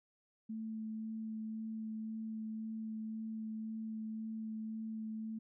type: tone with vibrato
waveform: sine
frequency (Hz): 220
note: A3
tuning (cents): 0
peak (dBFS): -39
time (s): 0.49-5.39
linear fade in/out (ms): 10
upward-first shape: sine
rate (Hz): 1.9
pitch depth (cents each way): 10
effects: none